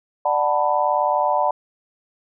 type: chord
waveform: sine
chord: B minor seventh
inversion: first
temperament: just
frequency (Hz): 592.7 / 740.8 / 889 / 987.8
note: D5 / F#5 / A5 / B5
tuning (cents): +16 / +2 / +18 / 0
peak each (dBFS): -22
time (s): 0.25-1.51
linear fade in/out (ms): 5
effects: none